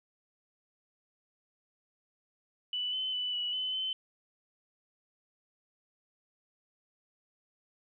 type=tone with pitch steps; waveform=sine; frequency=2973 / 3045 / 2984 / 2943 / 3027 / 3059 Hz; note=F#7 / F#7 / F#7 / F#7 / F#7 / G7; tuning=+8 / +49 / +14 / -10 / +39 / -43 cents; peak=-31 dBFS; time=2.73-3.93 s; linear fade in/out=2 ms; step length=200 ms; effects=none